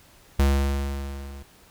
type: tone with level ramp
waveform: square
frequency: 69.3 Hz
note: C#2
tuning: in tune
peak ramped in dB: -16 to -39 dBFS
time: 0.39-1.43 s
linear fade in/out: 5 ms
effects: pink hiss -54 dBFS RMS until 1.7 s